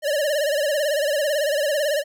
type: tone with vibrato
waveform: square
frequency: 587.3 Hz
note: D5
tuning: in tune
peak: -20 dBFS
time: 0.02-2.04 s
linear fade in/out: 50 ms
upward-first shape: sine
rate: 18 Hz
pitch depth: 100 cents each way
effects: none